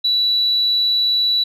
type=tone; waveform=sine; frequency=3941 Hz; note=B7; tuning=4 cents flat; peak=-13 dBFS; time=0.04-1.44 s; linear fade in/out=10 ms; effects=tanh soft clip ceiling -9 dBFS